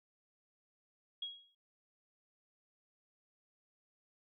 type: tone with exponential decay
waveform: sine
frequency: 3304 Hz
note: G#7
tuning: 10 cents flat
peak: -36 dBFS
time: 1.22-1.55 s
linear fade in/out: 5 ms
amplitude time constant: 70 ms
effects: none